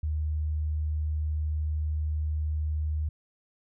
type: tone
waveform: sine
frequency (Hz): 76.6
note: D#2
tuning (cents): -27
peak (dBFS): -26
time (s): 0.03-3.09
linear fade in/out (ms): 5
effects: none